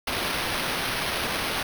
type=noise with sample-and-hold; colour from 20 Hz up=violet; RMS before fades=-28 dBFS; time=0.07-1.63 s; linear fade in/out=5 ms; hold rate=7350 Hz; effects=none